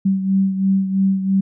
sine beating tone pair, 192.4 / 195.4 Hz, G3 / G3, -32 / -5 cents, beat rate 3 Hz, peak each -15 / -22 dBFS, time 0.05-1.41 s, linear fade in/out 10 ms, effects none

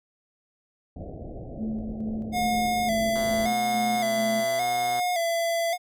pink low-pass noise, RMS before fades -38 dBFS, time 0.96-3.48 s, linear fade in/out 5 ms, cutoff 730 Hz, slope 96 dB/octave
sine tone with tremolo, 218.6 Hz, A3, 11 cents flat, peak -27 dBFS, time 1.57-4.46 s, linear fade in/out 50 ms, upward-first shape square, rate 2.3 Hz, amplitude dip 40%
square tone with vibrato, 695 Hz, F5, 9 cents flat, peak -24 dBFS, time 2.32-5.78 s, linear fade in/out 50 ms, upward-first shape square, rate 0.88 Hz, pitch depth 57 cents each way
5% pulse tone, 124.6 Hz, B2, 16 cents sharp, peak -25 dBFS, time 3.15-5 s, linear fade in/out 5 ms
effects none

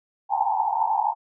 white band-pass noise, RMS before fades -23 dBFS, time 0.29-1.15 s, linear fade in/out 50 ms, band 790 to 900 Hz, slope 96 dB/octave, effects none

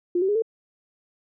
sine tone with pitch steps, 351.9 / 381.5 / 413.7 / 448.5 Hz, F4 / G4 / G#4 / A4, +13 / -47 / -7 / +33 cents, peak -19 dBFS, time 0.15-0.422 s, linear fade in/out 5 ms, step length 68 ms, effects none

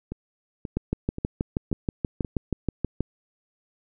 two click trains, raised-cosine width 3 ms, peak -19 / -11 dBFS, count 5 / 15, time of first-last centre 0.12-2.248 / 0.77-3.006 s, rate 1.88 / 6.26 Hz, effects none

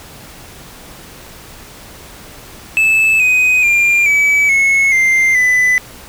triangle tone with pitch steps, 2620 / 2505 / 2394 / 2289 / 2188 / 2092 / 1999.4 Hz, E7 / D#7 / D7 / D7 / C#7 / C7 / B6, -11 / +11 / +33 / -45 / -23 / -1 / +21 cents, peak -7 dBFS, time 2.77-5.78 s, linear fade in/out 0 ms, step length 430 ms, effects pink hiss -36 dBFS RMS until 6.08 s

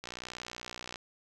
click train, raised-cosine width 0.2 ms, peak -23 dBFS, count 57, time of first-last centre 0.04-0.958 s, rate 61 Hz, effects none

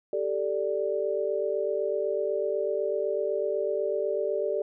sine chord, G suspended second, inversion none, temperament equal, 392 / 440 / 587.3 Hz, G4 / A4 / D5, 0 / 0 / 0 cents, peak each -30 / -30 / -29 dBFS, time 0.13-4.62 s, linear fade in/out 2 ms, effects none

